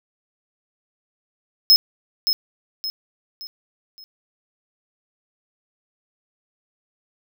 square tone with echo, 5160 Hz, E8, 38 cents flat, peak -9 dBFS, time 1.7-1.76 s, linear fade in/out 0 ms, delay 570 ms, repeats 4, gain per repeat -8 dB, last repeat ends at 4.04 s, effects none

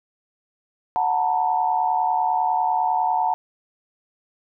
sine tone cluster, 735 / 887 / 957 Hz, F#5 / A5 / A#5, -12 / +14 / +45 cents, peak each -22 / -21 / -27 dBFS, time 0.96-3.34 s, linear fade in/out 0 ms, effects none

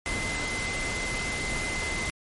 sine tone in noise, 2055 Hz, C7, 32 cents flat, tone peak -31 dBFS, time 0.06-2.1 s, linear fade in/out 0 ms, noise pink, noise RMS -32 dBFS, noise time 0.06-2.1 s, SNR -2 dB, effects MP3 48 kbps

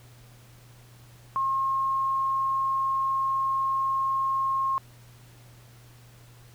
sine tone, 1074 Hz, C6, 45 cents sharp, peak -23 dBFS, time 1.36-4.78 s, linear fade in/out 0 ms, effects added 120 Hz sine -50 dBFS peak until 6.54 s + pink hiss -56 dBFS RMS until 6.54 s

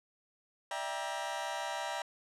sawtooth chord, E half-diminished seventh, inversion third, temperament just, 593.3 / 659.3 / 791.1 / 949.3 Hz, D5 / E5 / G5 / Bb5, +18 / 0 / +16 / +31 cents, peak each -39 / -38 / -36 / -36 dBFS, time 0.71-2.02 s, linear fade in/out 2 ms, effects low-pass 8000 Hz 12 dB/octave

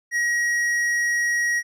sine tone with tanh clipping, 1900 Hz, A#6, 33 cents sharp, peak -21 dBFS, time 0.11-1.63 s, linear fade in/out 50 ms, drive 10 dB, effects none

